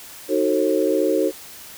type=chord; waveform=sine; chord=D# diminished seventh; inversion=none; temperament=just; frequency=311.1 / 373.4 / 448 / 537.6 Hz; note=D#4 / F#4 / A4 / C5; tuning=0 / +16 / +31 / +47 cents; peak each=-22 dBFS; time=0.28-1.32 s; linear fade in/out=50 ms; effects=white hiss -40 dBFS RMS until 1.77 s